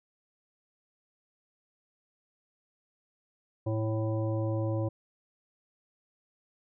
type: harmonic tone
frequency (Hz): 110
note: A2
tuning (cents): 0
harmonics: 1 / 3 / 5 / 7 / 9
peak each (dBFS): -29 / -34 / -35 / -46 / -46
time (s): 3.66-4.89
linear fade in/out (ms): 10
effects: none